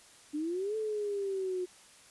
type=exponential two-way sweep; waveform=sine; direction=up then down; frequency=290 to 440 to 360.2 Hz; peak=-31 dBFS; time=0.33-1.66 s; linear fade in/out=20 ms; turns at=0.76 s; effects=white hiss -57 dBFS RMS until 2.1 s + resampled to 24000 Hz